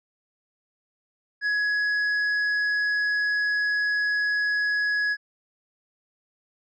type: tone with hard clipping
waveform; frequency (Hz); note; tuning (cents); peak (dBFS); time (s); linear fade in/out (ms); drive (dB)
triangle; 1678; G#6; +17; -23; 1.41-5.17; 50; 8
effects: resampled to 22050 Hz